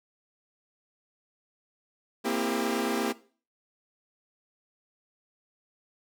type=chord; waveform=sawtooth; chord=C dominant seventh; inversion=third; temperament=equal with one note detuned; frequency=233.1 / 261.6 / 329.6 / 400 Hz; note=Bb3 / C4 / E4 / G4; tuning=0 / 0 / 0 / +35 cents; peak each=-27 / -29 / -30 / -28 dBFS; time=2.24-3.13 s; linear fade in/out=20 ms; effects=noise-tail reverb RT60 0.4 s tail -18 dB re dry